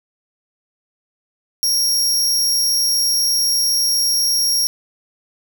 sawtooth tone with amplitude modulation, 5588 Hz, F8, in tune, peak -10 dBFS, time 1.63-4.67 s, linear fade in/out 0 ms, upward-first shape sine, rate 263 Hz, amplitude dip 45%, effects none

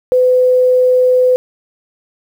sine tone, 505 Hz, B4, 39 cents sharp, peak -7 dBFS, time 0.12-1.36 s, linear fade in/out 0 ms, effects 7-bit

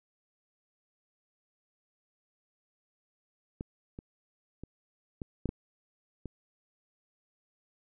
clicks, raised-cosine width 3 ms, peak -23 / -29 / -29 / -24 / -18 / -19 / -26 dBFS, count 7, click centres 3.609 / 3.989 / 4.636 / 5.218 / 5.457 / 5.491 / 6.257 s, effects none

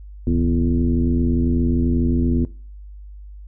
sine tone with frequency modulation, 160 Hz, D#3, 49 cents sharp, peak -15 dBFS, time 0.27-2.45 s, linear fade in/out 2 ms, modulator 87.6 Hz, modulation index 1.8, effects noise-tail reverb RT60 0.4 s tail -20 dB re dry + added 50 Hz sine -35 dBFS peak until 3.47 s

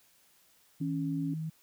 sine tone with vibrato, 159.5 Hz, D#3, 43 cents sharp, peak -33 dBFS, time 0.8-1.5 s, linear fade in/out 10 ms, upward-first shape triangle, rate 3 Hz, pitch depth 15 cents each way
sine tone, 277.2 Hz, C#4, in tune, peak -32 dBFS, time 0.81-1.34 s, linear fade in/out 5 ms
effects white hiss -65 dBFS RMS until 1.62 s

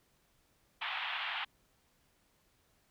white band-pass noise, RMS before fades -38 dBFS, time 0.81-1.45 s, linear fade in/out 10 ms, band 750 to 3400 Hz, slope 48 dB/octave, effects pink hiss -72 dBFS RMS until 2.9 s

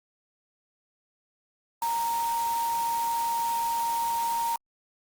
sine tone in noise, 929 Hz, A#5, 6 cents flat, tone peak -25 dBFS, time 1.82-4.56 s, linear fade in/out 2 ms, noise white, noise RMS -38 dBFS, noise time 1.82-4.56 s, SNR +10 dB, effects Opus 48 kbps

